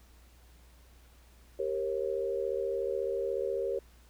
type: chord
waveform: sine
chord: G diminished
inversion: none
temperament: equal with one note detuned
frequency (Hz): 392 / 466.2 / 542.6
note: G4 / Bb4 / Db5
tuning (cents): 0 / 0 / -37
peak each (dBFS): -34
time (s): 1.59-3.79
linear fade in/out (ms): 5
effects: added 60 Hz sine -56 dBFS peak until 4.09 s + pink hiss -63 dBFS RMS until 4.09 s